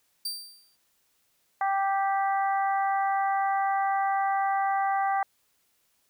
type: tone with exponential decay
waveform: sawtooth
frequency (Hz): 4680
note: D8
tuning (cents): -7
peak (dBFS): -25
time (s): 0.25-0.76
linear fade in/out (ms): 5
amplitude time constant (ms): 110
type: harmonic tone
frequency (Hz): 392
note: G4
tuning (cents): 0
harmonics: 2 / 3 / 4 / 5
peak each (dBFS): -24 / -32 / -36 / -37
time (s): 1.61-5.23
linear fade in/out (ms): 2
effects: white hiss -70 dBFS RMS until 6.09 s